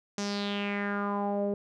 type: tone with low-pass filter sweep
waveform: sawtooth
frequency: 202.7 Hz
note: G#3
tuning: 42 cents flat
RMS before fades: -31 dBFS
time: 0.18-1.54 s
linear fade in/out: 2 ms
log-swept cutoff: 6300 to 490 Hz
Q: 4.3
effects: none